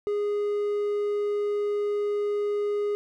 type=tone; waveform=triangle; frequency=412.6 Hz; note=G#4; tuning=11 cents flat; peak=-22 dBFS; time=0.07-2.95 s; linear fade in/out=0 ms; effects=none